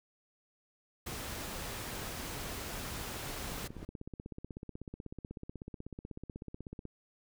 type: noise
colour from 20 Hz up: pink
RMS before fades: -41 dBFS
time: 1.06-3.68 s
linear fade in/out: 10 ms
type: noise with exponential growth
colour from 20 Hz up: brown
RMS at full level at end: -43 dBFS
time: 3.29-3.85 s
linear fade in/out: 2 ms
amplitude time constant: 120 ms
type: click train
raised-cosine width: 3 ms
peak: -30 dBFS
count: 55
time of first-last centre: 3.52-6.853 s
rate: 16.2 Hz
effects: none

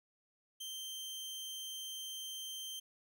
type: tone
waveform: sawtooth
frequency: 3136 Hz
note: G7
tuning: in tune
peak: -39 dBFS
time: 0.6-2.8 s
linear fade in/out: 10 ms
effects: none

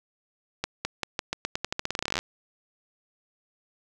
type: accelerating click train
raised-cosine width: 0.2 ms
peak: -10 dBFS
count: 24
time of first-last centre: 0.64-2.19 s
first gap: 210 ms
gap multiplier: 0.87
effects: none

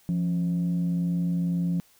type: tone pair together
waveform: sine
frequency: 173.51 / 275.6 Hz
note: F3 / C#4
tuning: -11 / -10 cents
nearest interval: minor sixth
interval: 801 cents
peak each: -22 / -34 dBFS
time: 0.09-1.8 s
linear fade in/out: 0 ms
effects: tanh soft clip ceiling -19 dBFS + white hiss -60 dBFS RMS until 1.99 s

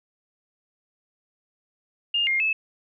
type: tone with pitch steps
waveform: sine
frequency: 2823 / 2123 / 2607 Hz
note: F7 / C7 / E7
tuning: +18 / +25 / -20 cents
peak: -20 dBFS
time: 2.14-2.53 s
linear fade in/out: 5 ms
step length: 130 ms
effects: none

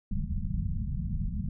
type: low-pass noise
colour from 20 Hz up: pink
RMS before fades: -31 dBFS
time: 0.11-1.49 s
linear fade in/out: 5 ms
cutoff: 220 Hz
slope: 96 dB/octave
effects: none

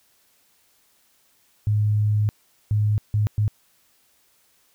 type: tone bursts at uneven times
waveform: sine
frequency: 105.4 Hz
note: G#2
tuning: 26 cents sharp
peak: -17 dBFS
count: 4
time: 1.67-2.29 / 2.71-2.98 / 3.14-3.27 / 3.38-3.48 s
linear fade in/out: 0 ms
effects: white hiss -62 dBFS RMS until 4.74 s

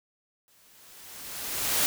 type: noise with exponential growth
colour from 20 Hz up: white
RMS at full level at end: -23 dBFS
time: 0.48-1.86 s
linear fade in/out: 0 ms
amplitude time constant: 300 ms
effects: none

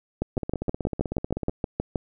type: two click trains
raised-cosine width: 2 ms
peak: -11 / -15 dBFS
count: 12 / 19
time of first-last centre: 0.22-1.958 / 0.37-1.495 s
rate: 6.33 / 16 Hz
effects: none

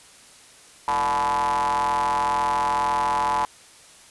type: ring-modulated tone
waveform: square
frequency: 68 Hz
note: C#2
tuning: 33 cents flat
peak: -18 dBFS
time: 0.88-3.45 s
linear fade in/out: 0 ms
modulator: 931 Hz
effects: white hiss -49 dBFS RMS until 4.1 s + resampled to 24000 Hz

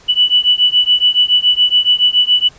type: beating tone pair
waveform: sine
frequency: 2960 / 2967.1 Hz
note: F#7 / F#7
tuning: 0 / +4 cents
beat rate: 7.1 Hz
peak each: -12 dBFS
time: 0.08-2.49 s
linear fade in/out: 20 ms
effects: pink hiss -44 dBFS RMS until 2.58 s + resampled to 16000 Hz

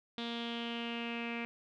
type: tone with low-pass filter sweep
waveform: sawtooth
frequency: 234.2 Hz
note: A#3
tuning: 8 cents sharp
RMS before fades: -39 dBFS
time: 0.18-1.45 s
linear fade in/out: 0 ms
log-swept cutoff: 3600 to 2400 Hz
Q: 6.2
effects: none

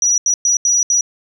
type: tone bursts at uneven times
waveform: sine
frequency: 5840 Hz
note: F#8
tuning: 24 cents flat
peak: -10 dBFS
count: 5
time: 0.02-0.18 / 0.26-0.34 / 0.45-0.57 / 0.65-0.83 / 0.9-1.01 s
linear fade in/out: 2 ms
effects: tanh soft clip ceiling -6 dBFS

